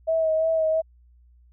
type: tone with vibrato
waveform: sine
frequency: 641 Hz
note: E5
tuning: 49 cents flat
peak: -19 dBFS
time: 0.07-0.82 s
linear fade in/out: 20 ms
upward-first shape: sine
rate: 2.9 Hz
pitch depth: 26 cents each way
effects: added 60 Hz sine -52 dBFS peak until 1.52 s